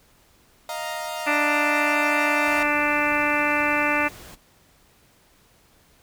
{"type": "chord", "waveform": "sawtooth", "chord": "Eb suspended second", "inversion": "none", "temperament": "equal", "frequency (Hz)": [622.3, 698.5, 932.3], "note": ["Eb5", "F5", "Bb5"], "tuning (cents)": [0, 0, 0], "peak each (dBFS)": -29, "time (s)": [0.69, 2.63], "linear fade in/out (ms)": 2}
{"type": "harmonic tone", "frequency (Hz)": 294.8, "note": "D4", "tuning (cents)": 7, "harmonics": [1, 2, 3, 4, 5, 6, 7, 8, 9], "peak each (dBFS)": [-28, -28, -28, -28, -28, -28, -28, -28, -28], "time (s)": [1.26, 4.09], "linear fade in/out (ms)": 20}
{"type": "noise", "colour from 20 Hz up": "pink", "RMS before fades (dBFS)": -43, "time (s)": [2.46, 4.36], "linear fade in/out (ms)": 20}
{"effects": ["pink hiss -58 dBFS RMS until 6.02 s"]}